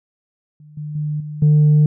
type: tone with level steps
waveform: sine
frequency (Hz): 150.3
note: D3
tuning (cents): +40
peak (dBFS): -40 / -25 / -19 / -26 / -7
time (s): 0.6-1.86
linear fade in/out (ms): 2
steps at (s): 0.77 / 0.95 / 1.2 / 1.42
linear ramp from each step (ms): 5
effects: tanh soft clip ceiling -7 dBFS